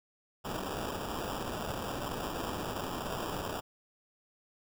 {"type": "noise with sample-and-hold", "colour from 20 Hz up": "white", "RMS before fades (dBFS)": -37, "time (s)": [0.44, 3.61], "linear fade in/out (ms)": 20, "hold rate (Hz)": 2100, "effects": []}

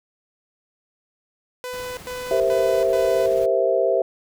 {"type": "tone bursts", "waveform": "sawtooth", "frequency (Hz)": 500, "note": "B4", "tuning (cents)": 21, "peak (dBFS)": -25, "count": 4, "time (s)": [1.64, 3.26], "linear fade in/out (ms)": 0, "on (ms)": 330, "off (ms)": 100}
{"type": "noise with tremolo", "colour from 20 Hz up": "pink", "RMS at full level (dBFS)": -40, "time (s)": [1.73, 3.46], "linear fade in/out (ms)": 5, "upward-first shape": "sine", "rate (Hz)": 19, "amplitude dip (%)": 25}
{"type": "chord", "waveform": "sine", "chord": "C dominant seventh", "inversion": "second", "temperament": "equal", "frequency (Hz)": [392, 466.2, 523.3, 659.3], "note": ["G4", "Bb4", "C5", "E5"], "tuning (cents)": [0, 0, 0, 0], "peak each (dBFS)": [-23, -24, -21, -21], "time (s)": [2.31, 4.02], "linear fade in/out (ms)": 2}
{"effects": []}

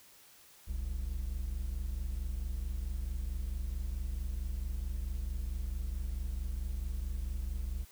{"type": "tone pair together", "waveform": "triangle", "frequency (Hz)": [41.77, 66.3], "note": ["E1", "C2"], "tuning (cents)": [24, 23], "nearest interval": "minor sixth", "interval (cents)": 799, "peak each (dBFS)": [-35, -34], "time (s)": [0.67, 7.85], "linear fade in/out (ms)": 20, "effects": ["white hiss -59 dBFS RMS until 7.91 s"]}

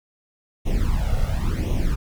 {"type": "noise with flanger", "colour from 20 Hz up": "brown", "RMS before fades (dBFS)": -21, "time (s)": [0.65, 1.96], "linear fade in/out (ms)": 20, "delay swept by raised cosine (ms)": [0.32, 1.52], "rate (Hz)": 0.94, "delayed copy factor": 0.8, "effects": []}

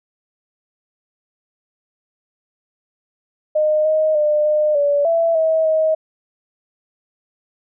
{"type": "tone with pitch steps", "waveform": "sine", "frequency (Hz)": [613, 624, 601, 606, 575, 666, 641, 632], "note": ["D#5", "D#5", "D5", "D#5", "D5", "E5", "E5", "D#5"], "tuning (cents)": [-26, 5, 40, -46, -37, 18, -49, 27], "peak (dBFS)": -13, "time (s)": [3.55, 5.95], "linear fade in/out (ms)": 10, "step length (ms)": 300, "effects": []}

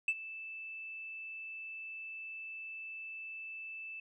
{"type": "tone with ADSR envelope", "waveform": "sine", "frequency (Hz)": 2637, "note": "E7", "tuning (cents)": 0, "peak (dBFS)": -24, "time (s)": [0.08, 4], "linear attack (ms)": 3, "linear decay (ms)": 50, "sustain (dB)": -18, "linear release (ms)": 4, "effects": ["tanh soft clip ceiling -25 dBFS"]}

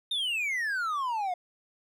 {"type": "exponential sweep", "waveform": "triangle", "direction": "down", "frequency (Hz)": [3700, 698.5], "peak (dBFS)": -26, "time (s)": [0.11, 1.34], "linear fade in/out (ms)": 5, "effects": []}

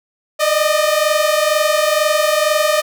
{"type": "tone pair together", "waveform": "sawtooth", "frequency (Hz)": [599, 621.1], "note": ["D5", "D#5"], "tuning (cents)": [34, -3], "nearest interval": "minor second", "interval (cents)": 63, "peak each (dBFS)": -12, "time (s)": [0.39, 2.82], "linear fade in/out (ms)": 20, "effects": []}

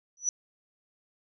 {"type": "tone with exponential growth", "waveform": "sine", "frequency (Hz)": 5920, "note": "F#8", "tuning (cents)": 0, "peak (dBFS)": -20, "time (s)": [0.17, 0.29], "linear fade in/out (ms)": 1, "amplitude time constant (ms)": 24, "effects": []}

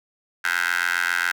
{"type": "tone with high-pass filter", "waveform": "15% pulse", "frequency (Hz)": 87.31, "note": "F2", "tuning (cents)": 0, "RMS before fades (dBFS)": -23, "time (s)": [0.44, 1.32], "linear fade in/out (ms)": 10, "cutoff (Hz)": 1600, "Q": 6.4, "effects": []}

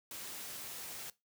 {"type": "noise", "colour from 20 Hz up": "white", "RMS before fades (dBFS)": -45, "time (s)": [0.11, 1.1], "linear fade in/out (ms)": 2, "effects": ["noise-tail reverb RT60 0.2 s tail -19 dB re dry", "high-pass 80 Hz 12 dB/octave"]}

